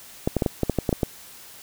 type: clicks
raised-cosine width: 2 ms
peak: -7 dBFS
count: 10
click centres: 0.275 / 0.367 / 0.422 / 0.462 / 0.633 / 0.697 / 0.787 / 0.892 / 0.928 / 1.032 s
effects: white hiss -45 dBFS RMS until 1.62 s